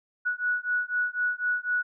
sine beating tone pair, 1467 / 1471 Hz, F#6 / F#6, -15 / -11 cents, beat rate 4 Hz, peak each -28 / -28 dBFS, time 0.25-1.83 s, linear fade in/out 20 ms, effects none

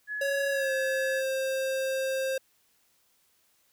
sine tone, 1696 Hz, G#6, 36 cents sharp, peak -31 dBFS, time 0.07-1.23 s, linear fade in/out 50 ms
square tone with pitch glide, 554.4 to 530.3 Hz, C#5 to C5, 0 to +23 cents, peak -28 dBFS, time 0.21-2.38 s, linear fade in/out 5 ms, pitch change -77 cents, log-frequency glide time 0.5-0.73 s
effects white hiss -68 dBFS RMS until 3.72 s

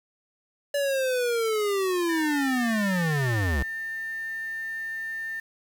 square linear sweep, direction down, 576 to 61.7 Hz, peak -24 dBFS, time 0.74-3.63 s, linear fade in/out 5 ms
sine tone, 1797 Hz, A6, 36 cents sharp, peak -30 dBFS, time 2.09-5.4 s, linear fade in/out 5 ms
effects 8-bit

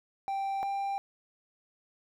triangle tone pair in turn, 784 / 791.7 Hz, G5 / G5, 0 / +17 cents, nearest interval unison, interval 17 cents, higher second, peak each -28 dBFS, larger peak neither, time 0.28-0.63 / 0.63-0.98 s, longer neither, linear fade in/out 0 ms, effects none

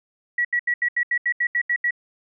sine tone bursts, 1929 Hz, B6, 41 cents flat, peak -18 dBFS, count 11, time 0.38-1.908 s, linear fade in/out 5 ms, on 68 ms, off 78 ms, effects none

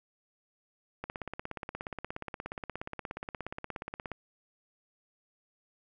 click train, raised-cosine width 0.5 ms, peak -22 dBFS, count 53, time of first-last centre 1.04-4.117 s, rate 16.9 Hz, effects none

